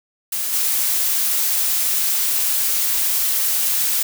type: noise with level steps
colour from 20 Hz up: blue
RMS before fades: -23 / -19 dBFS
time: 0.32-4.03 s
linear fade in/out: 5 ms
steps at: 0.52 s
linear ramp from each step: 20 ms
effects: none